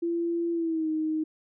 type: tone with pitch glide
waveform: sine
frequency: 339.3 to 312.9 Hz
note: F4 to D#4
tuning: -50 to +10 cents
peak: -25 dBFS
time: 0.02-1.24 s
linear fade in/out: 10 ms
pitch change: -140 cents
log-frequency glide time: 0.52-0.89 s
effects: none